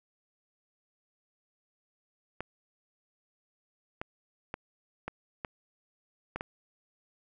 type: clicks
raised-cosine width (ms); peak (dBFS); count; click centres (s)
0.5; -20; 7; 2.406 / 4.015 / 4.541 / 5.08 / 5.448 / 6.36 / 6.409
effects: none